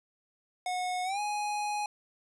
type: tone with pitch glide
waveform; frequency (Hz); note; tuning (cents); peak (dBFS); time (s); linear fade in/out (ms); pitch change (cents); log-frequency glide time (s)
square; 729 to 832.6; F#5 to G#5; -26 to +4; -31; 0.66-1.86; 2; +230; 1.04-1.2
effects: resampled to 24000 Hz